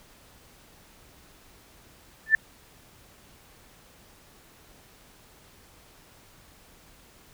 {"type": "tone with exponential growth", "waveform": "sine", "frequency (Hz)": 1769, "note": "A6", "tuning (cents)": 9, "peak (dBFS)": -10, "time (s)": [2.26, 2.35], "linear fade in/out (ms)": 2, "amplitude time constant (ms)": 18, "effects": ["pink hiss -55 dBFS RMS until 7.33 s"]}